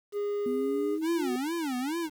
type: tone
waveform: triangle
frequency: 410 Hz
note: G#4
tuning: 22 cents flat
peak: -26 dBFS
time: 0.12-0.99 s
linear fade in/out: 50 ms
type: exponential sweep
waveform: sine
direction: up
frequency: 246.3 to 375.3 Hz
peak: -30 dBFS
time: 0.46-1.36 s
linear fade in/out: 2 ms
type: tone with vibrato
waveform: square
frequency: 290.8 Hz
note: D4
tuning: 17 cents flat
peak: -30 dBFS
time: 1.01-2.1 s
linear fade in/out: 50 ms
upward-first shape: sine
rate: 2.3 Hz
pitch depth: 280 cents each way
effects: 9-bit